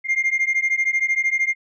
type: beating tone pair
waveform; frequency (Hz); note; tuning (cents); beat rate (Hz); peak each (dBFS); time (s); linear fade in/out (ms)
sine; 2107 / 2120; C7 / C7; +12 / +22; 13; -19; 0.04-1.55; 50
effects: tanh soft clip ceiling -14 dBFS